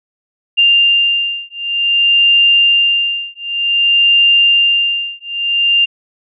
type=beating tone pair; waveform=sine; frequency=2794 / 2794.54 Hz; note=F7 / F7; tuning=0 / 0 cents; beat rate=0.54 Hz; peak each=-12 dBFS; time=0.57-5.86 s; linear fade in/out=20 ms; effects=none